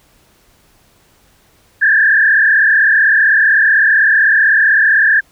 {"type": "tone with frequency modulation", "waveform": "sine", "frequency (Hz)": 1684, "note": "G#6", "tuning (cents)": 24, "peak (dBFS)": -7, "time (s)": [1.81, 5.21], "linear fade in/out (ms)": 20, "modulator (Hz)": 35.8, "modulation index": 2.6, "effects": ["pink hiss -52 dBFS RMS until 5.31 s"]}